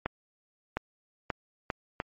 accelerating click train, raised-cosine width 0.5 ms, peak -14 dBFS, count 5, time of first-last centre 0.06-2.001 s, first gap 710 ms, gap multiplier 0.75, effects MP3 32 kbps

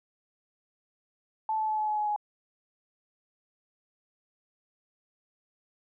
sine tone with pitch steps, 875 / 868.5 / 862 / 855.5 / 849.1 / 842.8 / 836.5 Hz, A5 / A5 / A5 / A5 / G#5 / G#5 / G#5, -10 / -23 / -36 / -49 / +38 / +25 / +12 cents, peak -26 dBFS, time 1.49-2.162 s, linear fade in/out 2 ms, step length 96 ms, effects none

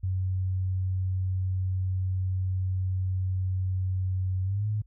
sine tone with pitch glide, 93.3 to 105.94 Hz, F#2 to G#2, +15 to +35 cents, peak -25 dBFS, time 0.03-4.82 s, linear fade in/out 10 ms, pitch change +220 cents, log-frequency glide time 4.43-4.67 s, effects added 50 Hz sine -54 dBFS peak until 4.86 s

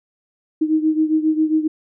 sine beating tone pair, 311.1 / 318.5 Hz, D#4 / D#4, 0 / +41 cents, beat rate 7.4 Hz, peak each -16 / -20 dBFS, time 0.61-1.68 s, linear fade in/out 10 ms, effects none

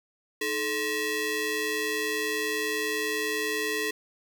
sawtooth ring-modulated tone, 740 Hz, F#5, in tune, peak -20 dBFS, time 0.41-3.91 s, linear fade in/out 5 ms, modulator 1170 Hz, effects 9-bit

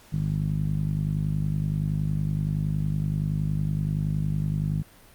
10% pulse tone with low-pass filter, 50.7 Hz, G#1, 41 cents flat, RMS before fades -26 dBFS, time 0.12-4.83 s, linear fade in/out 20 ms, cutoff 160 Hz, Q 3.3, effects pink hiss -53 dBFS RMS until 5.14 s + Opus 48 kbps

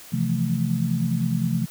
sine chord, F major seventh, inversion second, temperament equal, 130.81 / 164.81 / 174.61 / 220 Hz, C3 / E3 / F3 / A3, 0 / 0 / 0 / 0 cents, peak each -26 dBFS, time 0.12-1.66 s, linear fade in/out 20 ms, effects white hiss -44 dBFS RMS until 1.7 s

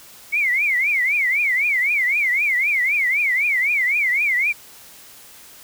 sine tone with vibrato, 2180 Hz, C#7, 29 cents flat, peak -16 dBFS, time 0.32-4.53 s, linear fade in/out 20 ms, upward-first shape triangle, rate 3.9 Hz, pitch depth 230 cents each way, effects white hiss -44 dBFS RMS until 5.63 s

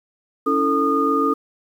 sine tone cluster, 280.7 / 328 / 444.6 / 1224 Hz, C#4 / E4 / A4 / D#6, +22 / -9 / +18 / -29 cents, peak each -21 / -26 / -22 / -19 dBFS, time 0.46-1.34 s, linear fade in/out 10 ms, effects 8-bit

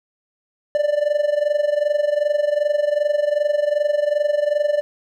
triangle tone with amplitude modulation, 590 Hz, D5, 8 cents sharp, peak -11 dBFS, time 0.75-4.81 s, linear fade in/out 0 ms, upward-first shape sine, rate 22.6 Hz, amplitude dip 80%, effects none

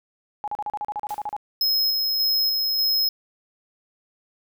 sine tone bursts, 836 Hz, G#5, 11 cents sharp, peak -25 dBFS, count 13, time 0.44-1.365 s, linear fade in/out 0 ms, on 37 ms, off 37 ms
white noise with exponential decay, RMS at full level -39 dBFS, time 1.09-1.33 s, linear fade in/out 1 ms, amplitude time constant 52 ms
square tone with tremolo, 5140 Hz, E8, 45 cents flat, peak -19 dBFS, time 1.61-3.09 s, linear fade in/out 2 ms, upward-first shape square, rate 1.7 Hz, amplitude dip 25%
effects none

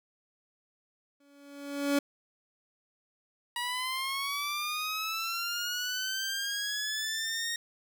30% pulse tone with exponential growth, 283.3 Hz, C#4, 38 cents sharp, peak -20 dBFS, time 1.2-1.99 s, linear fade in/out 5 ms, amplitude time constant 170 ms
15% pulse linear sweep, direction up, 958 to 1864.7 Hz, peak -25 dBFS, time 3.56-7.56 s, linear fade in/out 2 ms
effects none

